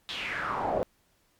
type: noise with band-pass filter sweep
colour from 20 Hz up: brown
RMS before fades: -31 dBFS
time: 0.09-0.83 s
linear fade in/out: 0 ms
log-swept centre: 3700 to 510 Hz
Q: 4.5
effects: pink hiss -68 dBFS RMS until 1.39 s + MP3 96 kbps